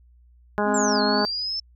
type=harmonic tone; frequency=207.7 Hz; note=G#3; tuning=in tune; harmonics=1 / 2 / 3 / 4 / 5 / 6 / 7 / 8; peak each=-26 / -26 / -27 / -27 / -29 / -35 / -30 / -36 dBFS; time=0.58-1.25 s; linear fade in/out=0 ms
type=tone; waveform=triangle; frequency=261.6 Hz; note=C4; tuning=in tune; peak=-24 dBFS; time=0.64-1.25 s; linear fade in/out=50 ms
type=linear two-way sweep; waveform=sine; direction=down then up; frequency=7630 to 4186 to 5330 Hz; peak=-25 dBFS; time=0.74-1.6 s; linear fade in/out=5 ms; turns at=1.02 s
effects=added 60 Hz sine -51 dBFS peak until 1.75 s